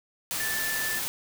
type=tone in noise; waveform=sine; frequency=1758 Hz; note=A6; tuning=2 cents flat; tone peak=-30 dBFS; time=0.4-0.99 s; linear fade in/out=0 ms; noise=white; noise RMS=-31 dBFS; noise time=0.31-1.08 s; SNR=-2 dB; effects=none